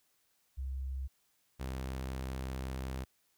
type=tone pair in turn; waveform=sine / sawtooth; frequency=66.2 / 65.33 Hz; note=C2 / C2; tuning=+21 / -2 cents; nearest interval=unison; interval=23 cents; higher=first; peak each=-35 / -33 dBFS; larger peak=second; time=0.57-1.08 / 1.59-3.05 s; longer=second; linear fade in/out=20 ms; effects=white hiss -74 dBFS RMS until 3.37 s